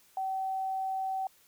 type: tone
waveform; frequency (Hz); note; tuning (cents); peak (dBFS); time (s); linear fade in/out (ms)
sine; 765; G5; -42; -30; 0.17-1.27; 2
effects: white hiss -63 dBFS RMS until 1.47 s